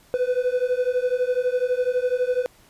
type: beating tone pair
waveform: triangle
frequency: 493.9 / 505.9 Hz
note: B4 / B4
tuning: 0 / +42 cents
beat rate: 12 Hz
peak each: -21 / -21 dBFS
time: 0.14-2.46 s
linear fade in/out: 0 ms
effects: pink hiss -55 dBFS RMS until 2.69 s + resampled to 32000 Hz